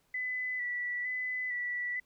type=tone with vibrato; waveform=sine; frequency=1982 Hz; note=B6; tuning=6 cents sharp; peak=-32 dBFS; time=0.14-2 s; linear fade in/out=5 ms; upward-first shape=square; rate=1.1 Hz; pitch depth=22 cents each way; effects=pink hiss -72 dBFS RMS until 2.05 s